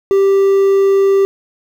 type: tone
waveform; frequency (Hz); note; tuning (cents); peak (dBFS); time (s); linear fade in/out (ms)
triangle; 392; G4; 0; -6; 0.11-1.25; 0
effects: 7-bit